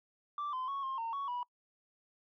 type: tone with pitch steps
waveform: sine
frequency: 1170 / 1028 / 1107 / 1064 / 914 / 1115 / 977 Hz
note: D6 / C6 / C#6 / C6 / A#5 / C#6 / B5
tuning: -7 / -31 / -3 / +29 / -34 / +10 / -19 cents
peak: -33 dBFS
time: 0.38-1.43 s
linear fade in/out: 2 ms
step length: 150 ms
effects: noise-tail reverb RT60 0.1 s tail -26 dB re dry + tanh soft clip ceiling -33 dBFS